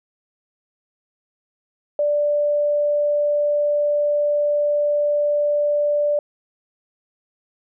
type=tone; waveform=sine; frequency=587.3 Hz; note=D5; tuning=in tune; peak=-16 dBFS; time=1.99-6.19 s; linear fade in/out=2 ms; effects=none